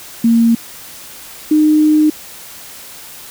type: tone pair in turn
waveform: sine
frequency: 230.5 / 306 Hz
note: A#3 / D#4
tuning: -19 / -29 cents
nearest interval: perfect fourth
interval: 490 cents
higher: second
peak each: -7 dBFS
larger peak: neither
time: 0.24-0.55 / 1.51-2.1 s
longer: second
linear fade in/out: 5 ms
effects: white hiss -34 dBFS RMS until 3.3 s